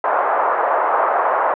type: band-pass noise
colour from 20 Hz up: white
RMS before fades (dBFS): -17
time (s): 0.04-1.54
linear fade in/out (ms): 2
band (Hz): 550 to 1200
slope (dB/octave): 24
effects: low-pass 2000 Hz 12 dB/octave